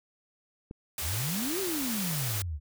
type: click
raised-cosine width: 3 ms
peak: -27 dBFS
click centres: 0.711 s
type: noise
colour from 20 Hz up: white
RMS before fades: -34 dBFS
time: 0.98-2.42 s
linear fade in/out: 2 ms
type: exponential two-way sweep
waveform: sine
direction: up then down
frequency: 68.9 to 401.2 to 68.9 Hz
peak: -31 dBFS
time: 1.01-2.6 s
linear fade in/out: 50 ms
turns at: 1.6 s
effects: none